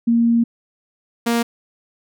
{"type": "tone pair in turn", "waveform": ["sine", "sawtooth"], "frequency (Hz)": [233.1, 234.1], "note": ["A#3", "A#3"], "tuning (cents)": [0, 8], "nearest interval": "unison", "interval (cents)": 8, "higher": "second", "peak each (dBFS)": -12, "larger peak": "neither", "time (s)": [[0.07, 0.44], [1.26, 1.43]], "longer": "first", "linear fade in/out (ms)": 10, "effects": []}